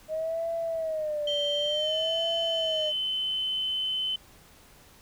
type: tone with vibrato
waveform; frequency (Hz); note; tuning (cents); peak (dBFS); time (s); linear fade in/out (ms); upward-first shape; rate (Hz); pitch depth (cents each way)
sine; 622.3; D#5; 0; -27; 0.08-2.93; 50; sine; 0.55; 120
type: tone with pitch glide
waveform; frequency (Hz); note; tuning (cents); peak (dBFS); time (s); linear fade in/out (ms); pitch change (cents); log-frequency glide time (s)
sine; 3136 to 3048; G7 to G7; 0 to -49; -26; 1.27-4.16; 5; -49; 1.68-1.95
effects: tanh soft clip ceiling -20 dBFS + pink hiss -55 dBFS RMS until 5.01 s